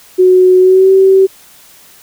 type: tone with pitch glide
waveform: sine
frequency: 368.4 to 383.6 Hz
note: F#4 to G4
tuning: -7 to -37 cents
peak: -3 dBFS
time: 0.18-1.27 s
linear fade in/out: 20 ms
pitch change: +70 cents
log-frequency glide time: 0.59-0.91 s
effects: white hiss -41 dBFS RMS until 2.02 s